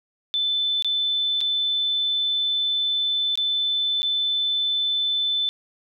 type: tone with dropouts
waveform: sine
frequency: 3520 Hz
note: A7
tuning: in tune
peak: -20 dBFS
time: 0.34-5.49 s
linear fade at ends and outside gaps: 0 ms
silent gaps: 0.824-0.846 / 1.406-1.412 / 3.355-3.375 / 4.02-4.03 s
effects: none